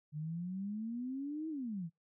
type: exponential two-way sweep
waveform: sine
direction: up then down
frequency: 146.9 to 324 to 155.4 Hz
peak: -37 dBFS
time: 0.12-1.9 s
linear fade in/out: 50 ms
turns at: 1.49 s
effects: noise-tail reverb RT60 0.2 s tail -26 dB re dry